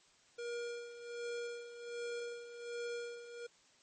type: tone with tremolo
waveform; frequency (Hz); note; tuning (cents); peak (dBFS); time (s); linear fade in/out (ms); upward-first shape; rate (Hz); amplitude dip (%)
square; 474.9; A#4; +32; -39; 0.38-3.47; 10; sine; 1.3; 70
effects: white hiss -67 dBFS RMS until 3.82 s + MP3 32 kbps